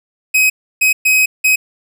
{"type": "tone bursts at uneven times", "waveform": "45% pulse", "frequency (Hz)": 2530, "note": "D#7", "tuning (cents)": 28, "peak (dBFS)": -9, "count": 4, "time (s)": [[0.34, 0.5], [0.81, 0.93], [1.05, 1.26], [1.44, 1.56]], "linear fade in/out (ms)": 10, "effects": []}